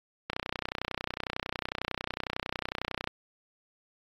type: click train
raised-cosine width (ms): 0.3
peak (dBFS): -15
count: 87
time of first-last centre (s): 0.3-3.074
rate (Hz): 31
effects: AAC 32 kbps